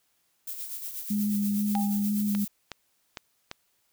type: noise with tremolo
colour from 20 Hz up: violet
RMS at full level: -35 dBFS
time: 0.47-2.48 s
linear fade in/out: 5 ms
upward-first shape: sine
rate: 8.3 Hz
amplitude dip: 50%
type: tone with vibrato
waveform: sine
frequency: 205.6 Hz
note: G#3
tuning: 17 cents flat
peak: -24 dBFS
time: 1.1-2.45 s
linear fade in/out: 10 ms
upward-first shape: square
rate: 2.1 Hz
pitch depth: 15 cents each way
type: tone with exponential decay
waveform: sine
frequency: 803 Hz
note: G5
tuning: 41 cents sharp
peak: -26 dBFS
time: 1.75-2.09 s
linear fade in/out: 2 ms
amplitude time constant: 72 ms
type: clicks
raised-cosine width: 0.2 ms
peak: -18 dBFS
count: 5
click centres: 1.752 / 2.35 / 2.717 / 3.172 / 3.514 s
effects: white hiss -71 dBFS RMS until 3.92 s